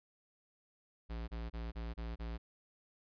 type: tone bursts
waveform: square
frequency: 56.9 Hz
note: A#1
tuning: 41 cents flat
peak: -40 dBFS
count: 6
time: 1.09-2.38 s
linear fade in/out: 20 ms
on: 190 ms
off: 30 ms
effects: resampled to 11025 Hz